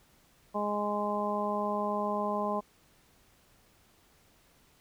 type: harmonic tone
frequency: 207.2 Hz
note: G#3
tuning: 4 cents flat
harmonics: 1 / 2 / 3 / 4 / 5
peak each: -35 / -37 / -34 / -36 / -34 dBFS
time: 0.54-2.61 s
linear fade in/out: 20 ms
effects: pink hiss -64 dBFS RMS until 4.8 s